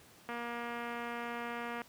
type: click train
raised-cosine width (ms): 0.5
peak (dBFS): -26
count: 363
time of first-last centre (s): 0.29-1.817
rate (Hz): 237
effects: pink hiss -59 dBFS RMS until 1.88 s + high-pass 100 Hz 12 dB/octave